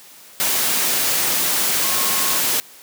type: tone in noise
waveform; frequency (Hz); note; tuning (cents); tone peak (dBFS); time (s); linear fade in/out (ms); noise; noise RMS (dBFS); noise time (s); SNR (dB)
sine; 1081; C#6; -44; -29; 1.84-2.38; 0; white; -19; 0.4-2.6; -13
effects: white hiss -44 dBFS RMS until 2.82 s + high-pass 150 Hz 12 dB/octave